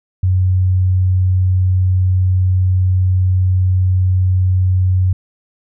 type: tone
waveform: sine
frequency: 92.5 Hz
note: F#2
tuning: in tune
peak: -10 dBFS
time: 0.23-5.13 s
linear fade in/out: 5 ms
effects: none